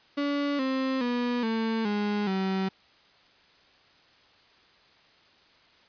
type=tone with pitch steps; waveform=35% pulse; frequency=286 / 263.8 / 243.3 / 224.4 / 207 / 190.88 Hz; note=D4 / C4 / B3 / A3 / G#3 / G3; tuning=-46 / +14 / -26 / +34 / -5 / -46 cents; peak=-24 dBFS; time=0.17-2.69 s; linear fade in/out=10 ms; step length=420 ms; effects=white hiss -59 dBFS RMS until 5.88 s + resampled to 11025 Hz